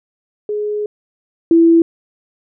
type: tone pair in turn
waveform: sine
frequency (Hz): 418.9 / 332.5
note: G#4 / E4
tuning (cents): +15 / +15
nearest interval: major third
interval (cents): 400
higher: first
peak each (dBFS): -17 / -6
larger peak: second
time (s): 0.49-0.86 / 1.51-1.82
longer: first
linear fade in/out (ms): 2
effects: none